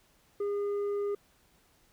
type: tone with tanh clipping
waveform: triangle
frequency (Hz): 406.8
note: G#4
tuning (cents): -36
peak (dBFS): -30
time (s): 0.4-1.15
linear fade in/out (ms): 5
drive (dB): 9
effects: pink hiss -66 dBFS RMS until 1.92 s